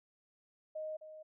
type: tone with echo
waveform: sine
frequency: 622.3 Hz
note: D#5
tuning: in tune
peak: -38 dBFS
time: 0.75-0.97 s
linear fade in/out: 10 ms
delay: 260 ms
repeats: 1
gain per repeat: -10 dB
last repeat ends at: 1.23 s
effects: none